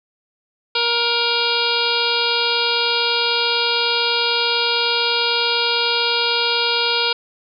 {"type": "harmonic tone with a mistuned harmonic", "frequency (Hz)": 471, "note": "A#4", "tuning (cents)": 18, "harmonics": [1, 2, 3, 5, 6, 7, 8, 9, 10], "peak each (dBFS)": [-25, -25, -25, -25, -25, -25, -25, -25, -25], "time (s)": [0.75, 7.13], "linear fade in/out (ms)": 5, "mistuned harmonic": 10, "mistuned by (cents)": 44, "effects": []}